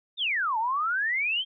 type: exponential two-way sweep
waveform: sine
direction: down then up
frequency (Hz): 3769 to 857 to 3235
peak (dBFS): -24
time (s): 0.17-1.45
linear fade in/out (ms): 50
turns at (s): 0.58
effects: none